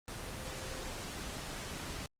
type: tone in noise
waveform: sine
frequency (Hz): 523.3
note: C5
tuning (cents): 0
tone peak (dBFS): -50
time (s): 0.36-0.9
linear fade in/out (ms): 0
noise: pink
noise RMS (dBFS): -42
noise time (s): 0.08-2.06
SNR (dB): -11
effects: low-pass 10000 Hz 12 dB/octave + Opus 24 kbps